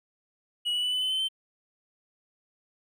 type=tone with pitch steps; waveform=triangle; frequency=2919 / 2948 / 2977 / 3006 / 3036 / 3066 / 3096 Hz; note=F#7 / F#7 / F#7 / F#7 / F#7 / G7 / G7; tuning=-24 / -7 / +10 / +27 / +44 / -39 / -22 cents; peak=-24 dBFS; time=0.65-1.287 s; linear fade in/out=20 ms; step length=91 ms; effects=none